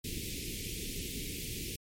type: band-stop noise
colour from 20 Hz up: pink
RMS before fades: -39 dBFS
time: 0.04-1.76 s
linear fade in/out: 5 ms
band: 440 to 2200 Hz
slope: 48 dB/octave
effects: MP3 64 kbps